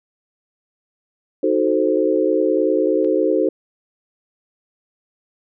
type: chord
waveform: sine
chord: D# diminished seventh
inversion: none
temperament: equal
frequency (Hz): 311.1 / 370 / 440 / 523.3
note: D#4 / F#4 / A4 / C5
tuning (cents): 0 / 0 / 0 / 0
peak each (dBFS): -20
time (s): 1.43-3.49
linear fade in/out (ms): 5
type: click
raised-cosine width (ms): 0.3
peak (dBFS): -29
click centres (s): 3.046
effects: none